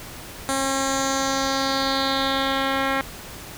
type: tone with low-pass filter sweep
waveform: 10% pulse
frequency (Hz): 270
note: C#4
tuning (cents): -45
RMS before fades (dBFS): -23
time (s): 0.49-3.01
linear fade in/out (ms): 0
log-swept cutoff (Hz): 9100 to 2500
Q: 3.2
effects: pink hiss -38 dBFS RMS until 3.57 s